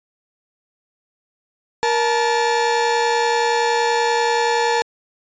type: tone pair together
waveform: 30% pulse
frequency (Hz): 470 / 869.5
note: A#4 / A5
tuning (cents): +14 / -21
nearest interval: major seventh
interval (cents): 1065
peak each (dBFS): -16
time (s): 1.83-4.82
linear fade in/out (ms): 0
effects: resampled to 16000 Hz